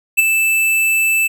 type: tone with ADSR envelope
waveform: square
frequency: 2640 Hz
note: E7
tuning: 2 cents sharp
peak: -6 dBFS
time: 0.17-1.28 s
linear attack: 22 ms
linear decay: 16 ms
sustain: -7 dB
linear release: 17 ms
effects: none